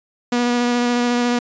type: tone with vibrato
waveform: sawtooth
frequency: 242.1 Hz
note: B3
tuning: 34 cents flat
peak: -12 dBFS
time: 0.32-1.39 s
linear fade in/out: 5 ms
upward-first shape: square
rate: 14 Hz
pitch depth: 9 cents each way
effects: resampled to 16000 Hz